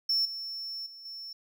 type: tone with level steps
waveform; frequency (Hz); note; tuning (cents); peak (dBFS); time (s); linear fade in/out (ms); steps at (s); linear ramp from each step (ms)
triangle; 5400; E8; +41; -23 / -34 / -44 / -38; 0.09-1.33; 5; 0.25 / 0.86 / 1.05; 5
effects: none